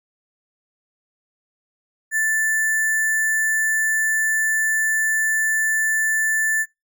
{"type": "tone with sample-and-hold", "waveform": "sine", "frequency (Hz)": 1760, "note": "A6", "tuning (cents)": 0, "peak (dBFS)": -17, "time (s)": [2.11, 6.66], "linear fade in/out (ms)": 50, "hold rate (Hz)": 8820, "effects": ["noise-tail reverb RT60 0.2 s tail -24 dB re dry"]}